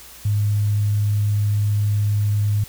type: tone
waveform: sine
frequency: 103.83 Hz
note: G#2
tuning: in tune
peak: -16 dBFS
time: 0.25-2.64 s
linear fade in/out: 5 ms
effects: added 60 Hz sine -51 dBFS peak until 2.68 s + white hiss -42 dBFS RMS until 2.68 s